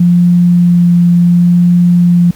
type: tone with vibrato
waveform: sine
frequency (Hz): 174.61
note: F3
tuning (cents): 0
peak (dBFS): -4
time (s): 0-2.31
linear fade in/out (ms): 5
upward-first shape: sine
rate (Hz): 0.71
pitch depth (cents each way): 8
effects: pink hiss -39 dBFS RMS until 2.35 s